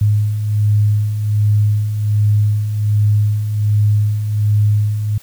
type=beating tone pair; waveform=sine; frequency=103.83 / 105.13 Hz; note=G#2 / G#2; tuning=0 / +22 cents; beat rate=1.3 Hz; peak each=-20 / -12 dBFS; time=0.01-5.18 s; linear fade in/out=5 ms; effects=white hiss -45 dBFS RMS until 5.22 s